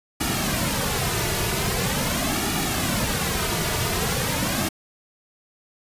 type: noise with flanger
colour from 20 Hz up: pink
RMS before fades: -24 dBFS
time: 0.2-4.69 s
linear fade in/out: 10 ms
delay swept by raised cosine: 1.9 to 3.8 ms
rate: 0.43 Hz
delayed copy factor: -0.65
effects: resampled to 32000 Hz